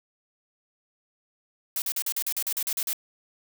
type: noise bursts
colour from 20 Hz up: blue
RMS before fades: -28 dBFS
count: 12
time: 1.76-2.931 s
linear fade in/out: 2 ms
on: 60 ms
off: 41 ms
effects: none